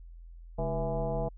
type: tone with frequency modulation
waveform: sine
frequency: 311.1 Hz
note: D#4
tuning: in tune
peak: -28 dBFS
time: 0.58-1.29 s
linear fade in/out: 10 ms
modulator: 174 Hz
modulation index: 2.7
effects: added 42 Hz sine -45 dBFS peak until 1.37 s